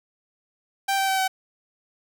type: tone with pitch steps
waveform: sawtooth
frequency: 784 / 775.9 / 767.9 / 759.9 Hz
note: G5 / G5 / G5 / F#5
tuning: 0 / -18 / -36 / +46 cents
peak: -17 dBFS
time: 0.88-1.28 s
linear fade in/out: 10 ms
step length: 100 ms
effects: none